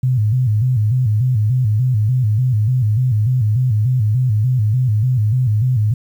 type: tone with vibrato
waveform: sine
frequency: 116.54 Hz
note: A#2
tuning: in tune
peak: -12 dBFS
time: 0.03-5.94 s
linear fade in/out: 5 ms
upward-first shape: square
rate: 3.4 Hz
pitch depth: 160 cents each way
effects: 8-bit